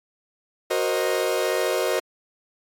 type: chord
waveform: 40% pulse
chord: C half-diminished seventh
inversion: second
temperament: equal with one note detuned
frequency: 370 / 466.2 / 528.4 / 622.3 Hz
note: Gb4 / Bb4 / C5 / Eb5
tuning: 0 / 0 / +17 / 0 cents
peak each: -26 dBFS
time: 0.7-2 s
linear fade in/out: 10 ms
effects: AAC 64 kbps